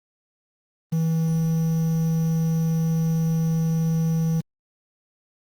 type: tone with quantisation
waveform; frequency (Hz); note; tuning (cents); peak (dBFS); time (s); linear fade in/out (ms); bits
triangle; 162.4; E3; -26; -17; 0.92-4.41; 10; 7
effects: Opus 32 kbps